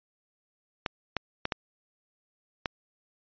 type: clicks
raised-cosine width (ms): 0.3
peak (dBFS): -12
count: 5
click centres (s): 0.862 / 1.167 / 1.454 / 1.522 / 2.658
effects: resampled to 11025 Hz